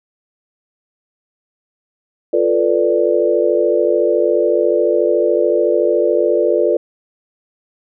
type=chord; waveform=sine; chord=B half-diminished seventh; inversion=second; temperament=equal; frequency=349.2 / 440 / 493.9 / 587.3 Hz; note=F4 / A4 / B4 / D5; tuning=0 / 0 / 0 / 0 cents; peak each=-17 dBFS; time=2.33-6.77 s; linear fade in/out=5 ms; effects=none